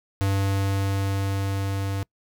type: tone with level ramp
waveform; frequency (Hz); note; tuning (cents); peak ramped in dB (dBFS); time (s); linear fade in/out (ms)
square; 98; G2; 0; -21 to -26; 0.21-2.03; 0
effects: noise-tail reverb RT60 0.1 s tail -25 dB re dry